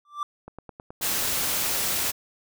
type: tone with exponential growth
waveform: triangle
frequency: 1174.7 Hz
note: D6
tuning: in tune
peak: -21 dBFS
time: 0.05-0.23 s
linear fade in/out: 2 ms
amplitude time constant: 38 ms
type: click train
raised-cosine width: 1 ms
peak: -26 dBFS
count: 10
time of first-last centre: 0.48-1.436 s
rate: 9.41 Hz
type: noise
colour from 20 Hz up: white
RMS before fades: -26 dBFS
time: 1.01-2.12 s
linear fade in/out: 20 ms
effects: none